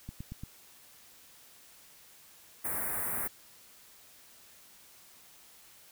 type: click train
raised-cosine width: 5 ms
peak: -28 dBFS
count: 4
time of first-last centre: 0.09-0.436 s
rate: 8.68 Hz
type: band-stop noise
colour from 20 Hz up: white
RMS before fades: -34 dBFS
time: 2.64-3.28 s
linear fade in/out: 10 ms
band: 2100 to 9000 Hz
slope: 48 dB/octave
effects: white hiss -57 dBFS RMS until 5.91 s